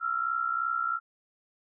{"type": "tone pair together", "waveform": "sine", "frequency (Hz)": [1318.5, 1381.4], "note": ["E6", "F6"], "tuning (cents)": [0, -19], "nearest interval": "minor second", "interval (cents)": 81, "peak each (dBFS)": [-30, -29], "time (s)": [0, 1], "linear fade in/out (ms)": 50, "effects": []}